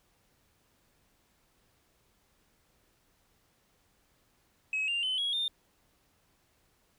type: tone with pitch steps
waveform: sine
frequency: 2559 / 2791 / 3043 / 3319 / 3619 Hz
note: D#7 / F7 / F#7 / G#7 / A7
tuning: +48 / -2 / +48 / -2 / +48 cents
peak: -27 dBFS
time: 4.73-5.48 s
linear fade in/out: 2 ms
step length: 150 ms
effects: tanh soft clip ceiling -26 dBFS + pink hiss -70 dBFS RMS until 6.98 s